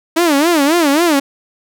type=tone with vibrato; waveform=sawtooth; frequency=311.1 Hz; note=D#4; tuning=in tune; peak=-6 dBFS; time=0.16-1.2 s; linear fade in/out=10 ms; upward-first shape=sine; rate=3.7 Hz; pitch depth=210 cents each way; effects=none